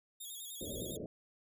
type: tone with vibrato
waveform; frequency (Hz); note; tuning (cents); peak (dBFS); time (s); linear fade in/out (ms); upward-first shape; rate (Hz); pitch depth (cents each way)
5% pulse; 3510; A7; -5; -37; 0.2-0.97; 10; square; 9.9; 78
type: low-pass noise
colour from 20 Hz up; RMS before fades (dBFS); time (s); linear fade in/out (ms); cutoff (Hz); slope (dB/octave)
white; -43; 0.61-1.06; 2; 610; 96
effects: none